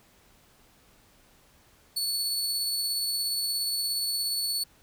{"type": "tone with tremolo", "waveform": "sawtooth", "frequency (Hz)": 4435, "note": "C#8", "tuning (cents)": 0, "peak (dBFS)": -23, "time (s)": [1.96, 4.64], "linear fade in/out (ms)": 10, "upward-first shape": "triangle", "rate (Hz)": 17, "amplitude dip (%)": 25, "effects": ["pink hiss -60 dBFS RMS until 4.82 s"]}